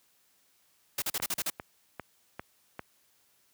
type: noise bursts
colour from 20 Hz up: white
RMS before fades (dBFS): -31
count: 7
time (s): 0.98-1.501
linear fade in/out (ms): 5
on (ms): 41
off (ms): 39
type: click train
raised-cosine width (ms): 0.5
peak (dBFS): -22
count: 5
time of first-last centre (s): 1.2-2.794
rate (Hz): 2.51
effects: white hiss -68 dBFS RMS until 3.53 s + high-pass 60 Hz 12 dB/octave